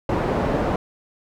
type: low-pass noise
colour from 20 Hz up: white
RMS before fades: -22 dBFS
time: 0.09-0.76 s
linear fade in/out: 2 ms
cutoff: 610 Hz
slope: 12 dB/octave
effects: none